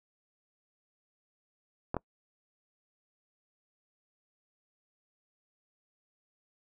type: clicks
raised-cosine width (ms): 1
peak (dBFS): -17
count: 2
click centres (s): 1.944 / 1.967
effects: noise-tail reverb RT60 0.1 s tail -25 dB re dry